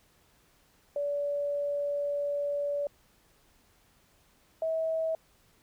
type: tone pair in turn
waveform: sine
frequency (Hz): 575 / 645.4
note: D5 / E5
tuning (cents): -37 / -37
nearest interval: major second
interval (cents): 200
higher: second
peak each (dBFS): -28 / -27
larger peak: second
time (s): 0.96-2.87 / 4.62-5.15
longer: first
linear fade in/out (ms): 2
effects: pink hiss -65 dBFS RMS until 5.62 s